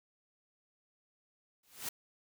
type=noise with exponential growth; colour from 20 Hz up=white; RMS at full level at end=-35 dBFS; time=1.63-1.89 s; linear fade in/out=5 ms; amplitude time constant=56 ms; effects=none